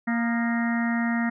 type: harmonic tone with a mistuned harmonic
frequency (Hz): 233.1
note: A#3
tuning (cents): 0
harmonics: 1 / 3 / 4 / 5 / 6 / 7 / 8 / 9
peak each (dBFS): -23 / -34 / -38 / -40 / -36 / -41 / -31 / -41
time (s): 0.07-1.3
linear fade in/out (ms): 10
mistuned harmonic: 5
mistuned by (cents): +80
effects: none